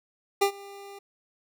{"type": "tone with ADSR envelope", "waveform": "25% pulse", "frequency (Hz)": 399.1, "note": "G4", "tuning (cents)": 31, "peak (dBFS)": -14, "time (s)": [0.41, 0.99], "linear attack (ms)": 12, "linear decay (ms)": 89, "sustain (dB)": -24, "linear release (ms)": 8, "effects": []}